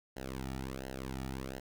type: tone with flanger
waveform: sawtooth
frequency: 65.8 Hz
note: C2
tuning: 10 cents sharp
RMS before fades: -41 dBFS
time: 0.16-1.6 s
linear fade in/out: 10 ms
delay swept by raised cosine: 0.84 to 1.94 ms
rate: 1.4 Hz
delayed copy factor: -0.95
effects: 11-bit